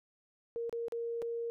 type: tone with dropouts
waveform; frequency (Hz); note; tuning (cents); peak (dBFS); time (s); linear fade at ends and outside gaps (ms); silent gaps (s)
sine; 466.2; A#4; 0; -34; 0.56-1.5; 0; 0.695-0.727 / 0.883-0.922 / 1.219-1.224
effects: none